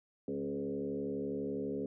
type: tone with frequency modulation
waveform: sine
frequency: 343 Hz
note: F4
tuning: 31 cents flat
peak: -34 dBFS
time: 0.28-1.86 s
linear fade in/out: 2 ms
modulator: 72.1 Hz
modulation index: 2.1
effects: none